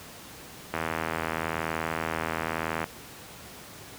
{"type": "click train", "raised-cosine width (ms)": 0.5, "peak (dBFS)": -13, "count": 171, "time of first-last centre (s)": [0.74, 2.841], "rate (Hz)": 80.9, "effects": ["pink hiss -45 dBFS RMS until 3.98 s", "high-pass 80 Hz 12 dB/octave"]}